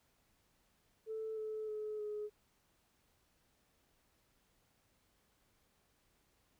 sine tone with pitch steps, 440 / 433.4 / 427 / 420.6 Hz, A4 / A4 / G#4 / G#4, 0 / -26 / +48 / +22 cents, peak -38 dBFS, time 1.06-2.3 s, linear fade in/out 50 ms, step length 310 ms, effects tanh soft clip ceiling -34 dBFS + pink hiss -75 dBFS RMS until 6.59 s

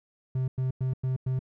triangle tone bursts, 129.6 Hz, C3, 16 cents flat, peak -23 dBFS, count 5, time 0.35-1.392 s, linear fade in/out 5 ms, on 130 ms, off 98 ms, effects none

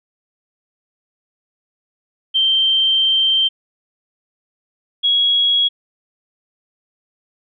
sine tone pair in turn, 3136 / 3322 Hz, G7 / G#7, 0 / 0 cents, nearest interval minor second, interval 100 cents, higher second, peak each -12 / -12 dBFS, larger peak neither, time 2.34-3.49 / 5.03-5.69 s, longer first, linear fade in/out 20 ms, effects none

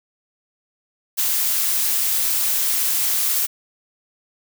blue noise, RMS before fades -20 dBFS, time 1.17-3.47 s, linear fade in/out 20 ms, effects none

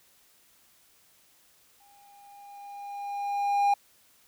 triangle tone with exponential growth, 808 Hz, G#5, 48 cents flat, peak -17 dBFS, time 1.8-3.74 s, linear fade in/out 5 ms, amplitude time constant 420 ms, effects white hiss -62 dBFS RMS until 4.27 s

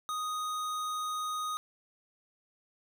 sine tone with hard clipping, 1244.5 Hz, D#6, in tune, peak -34 dBFS, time 0.09-1.57 s, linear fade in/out 0 ms, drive 18 dB, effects none

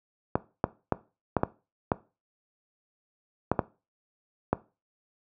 clicks, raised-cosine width 1 ms, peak -8 dBFS, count 9, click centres 0.355 / 0.641 / 0.923 / 1.367 / 1.434 / 1.918 / 3.516 / 3.592 / 4.53 s, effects noise-tail reverb RT60 0.3 s tail -18 dB re dry + high-pass 80 Hz 12 dB/octave

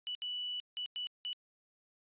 sine tone bursts at uneven times, 2960 Hz, F#7, in tune, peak -36 dBFS, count 5, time 0.07-0.15 / 0.22-0.6 / 0.77-0.86 / 0.96-1.07 / 1.25-1.33 s, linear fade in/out 0 ms, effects resampled to 8000 Hz

